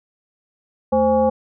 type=tone with frequency modulation; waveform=sine; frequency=523.3 Hz; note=C5; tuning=in tune; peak=-13 dBFS; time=0.92-1.3 s; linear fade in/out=10 ms; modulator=302 Hz; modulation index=0.98; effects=none